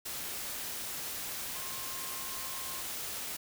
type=tone in noise; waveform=sine; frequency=1064 Hz; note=C6; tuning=29 cents sharp; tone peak=-48 dBFS; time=1.55-2.82 s; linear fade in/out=10 ms; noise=white; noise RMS=-39 dBFS; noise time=0.05-3.37 s; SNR=-12 dB; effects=none